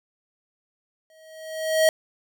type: tone with exponential growth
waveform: square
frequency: 635 Hz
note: D#5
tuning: 35 cents sharp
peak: -14 dBFS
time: 1.1-1.89 s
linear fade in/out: 1 ms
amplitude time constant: 170 ms
effects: none